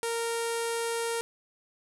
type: tone with low-pass filter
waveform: sawtooth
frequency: 463.1 Hz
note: A#4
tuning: 11 cents flat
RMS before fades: -31 dBFS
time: 0.03-1.21 s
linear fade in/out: 0 ms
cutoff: 10000 Hz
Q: 2.6
effects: none